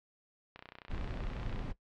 click train, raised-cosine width 0.3 ms, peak -31 dBFS, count 33, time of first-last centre 0.56-1.592 s, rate 31 Hz
brown noise, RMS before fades -38 dBFS, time 0.89-1.73 s, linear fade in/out 20 ms
effects noise-tail reverb RT60 0.1 s tail -17 dB re dry + low-pass 4000 Hz 12 dB/octave

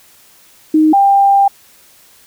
sine tone pair in turn, 311.1 / 793.7 Hz, D#4 / G5, 0 / +21 cents, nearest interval octave + major third, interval 1621 cents, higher second, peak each -6 dBFS, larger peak neither, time 0.74-0.93 / 0.93-1.48 s, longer second, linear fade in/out 5 ms, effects white hiss -46 dBFS RMS until 2.26 s

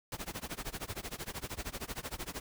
pink noise with tremolo, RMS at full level -38 dBFS, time 0.12-2.4 s, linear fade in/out 2 ms, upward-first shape sine, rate 13 Hz, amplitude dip 95%, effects none

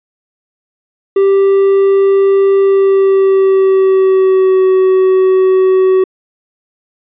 triangle tone with pitch glide, 392 to 376.2 Hz, G4 to F#4, 0 to +29 cents, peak -4 dBFS, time 1.16-6.04 s, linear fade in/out 5 ms, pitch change -71 cents, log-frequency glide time 2.6-4.64 s, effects resampled to 8000 Hz

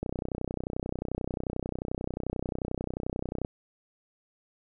click train, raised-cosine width 2 ms, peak -18 dBFS, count 108, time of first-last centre 0.03-3.449 s, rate 31.3 Hz, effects none

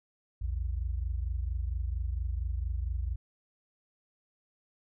sine tone pair together, 58.05 / 82.41 Hz, A#1 / E2, -7 / 0 cents, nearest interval tritone, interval 607 cents, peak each -31 / -35 dBFS, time 0.41-3.16 s, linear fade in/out 10 ms, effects none

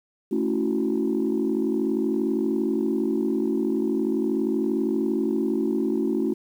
sine chord, F# minor seventh, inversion first, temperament equal, 220 / 277.2 / 329.6 / 370 Hz, A3 / C#4 / E4 / F#4, 0 / 0 / 0 / 0 cents, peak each -26 dBFS, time 0.31-6.34 s, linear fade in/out 10 ms, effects tanh soft clip ceiling -14 dBFS + 9-bit

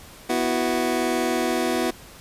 25% pulse chord, B suspended fourth, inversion none, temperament just, 246.9 / 329.3 / 370.4 Hz, B3 / E4 / F#4, 0 / -2 / +2 cents, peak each -22 dBFS, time 0.29-1.91 s, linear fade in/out 10 ms, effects pink hiss -45 dBFS RMS until 2.2 s + resampled to 32000 Hz

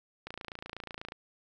click train, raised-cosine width 0.3 ms, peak -24 dBFS, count 25, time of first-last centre 0.27-1.121 s, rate 28.2 Hz, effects none

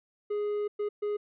triangle tone bursts at uneven times, 415.3 Hz, G#4, in tune, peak -26 dBFS, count 3, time 0.3-0.68 / 0.79-0.89 / 1.02-1.17 s, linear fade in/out 10 ms, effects resampled to 8000 Hz

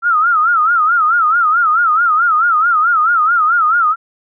sine tone with vibrato, 1323 Hz, E6, 6 cents sharp, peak -9 dBFS, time 0.02-3.96 s, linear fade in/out 50 ms, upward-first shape sine, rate 4.6 Hz, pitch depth 140 cents each way, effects none

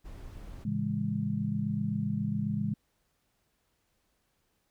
brown noise, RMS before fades -44 dBFS, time 0.04-0.65 s, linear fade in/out 20 ms
sine chord, A major seventh, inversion none, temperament just, 110 / 137.5 / 165 / 206.2 Hz, A2 / C#3 / E3 / G#3, 0 / -14 / +2 / -12 cents, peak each -36 / -35 / -36 / -31 dBFS, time 0.65-2.74 s, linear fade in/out 5 ms
effects pink hiss -75 dBFS RMS until 4.7 s

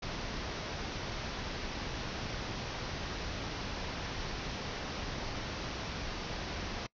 pink low-pass noise, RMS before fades -39 dBFS, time 0.02-6.87 s, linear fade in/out 10 ms, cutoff 6000 Hz, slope 96 dB/octave, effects noise-tail reverb RT60 0.1 s tail -24 dB re dry

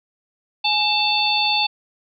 harmonic tone with a mistuned harmonic, 889 Hz, A5, 18 cents sharp, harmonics 1 / 3 / 4 / 5, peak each -22 / -22 / -22 / -22 dBFS, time 0.64-1.67 s, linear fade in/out 10 ms, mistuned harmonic 1, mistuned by -97 cents, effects none

